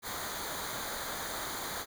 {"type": "noise with comb filter", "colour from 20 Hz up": "pink", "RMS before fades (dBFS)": -38, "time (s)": [0.02, 1.86], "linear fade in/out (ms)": 50, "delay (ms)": 0.37, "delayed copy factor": -0.75, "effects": []}